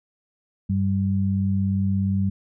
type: tone pair together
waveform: sine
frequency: 97.1 / 194.2 Hz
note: G2 / G3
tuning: -16 / -16 cents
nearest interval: octave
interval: 1200 cents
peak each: -22 dBFS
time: 0.69-2.3 s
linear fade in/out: 10 ms
effects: none